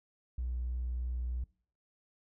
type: tone with vibrato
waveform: triangle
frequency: 61.3 Hz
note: B1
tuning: 12 cents flat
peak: -29 dBFS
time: 0.38-1.44 s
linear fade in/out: 5 ms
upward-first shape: triangle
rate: 3.2 Hz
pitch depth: 8 cents each way
effects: noise-tail reverb RT60 0.5 s tail -26 dB re dry + tanh soft clip ceiling -30 dBFS